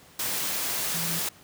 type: tone in noise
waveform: sine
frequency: 167.2 Hz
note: E3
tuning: 25 cents sharp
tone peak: -34 dBFS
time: 0.94-1.19 s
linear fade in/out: 5 ms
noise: white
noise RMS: -29 dBFS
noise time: 0.19-1.29 s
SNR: -8 dB
effects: pink hiss -53 dBFS RMS until 1.43 s + high-pass 80 Hz 12 dB/octave